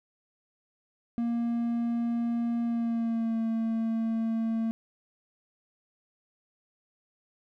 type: tone with pitch glide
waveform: triangle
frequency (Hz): 234.6 to 225.6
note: A#3 to A3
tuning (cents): +11 to +44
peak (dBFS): -24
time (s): 1.18-4.71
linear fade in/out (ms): 0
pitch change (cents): -67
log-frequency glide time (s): 2.63-3.4
effects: none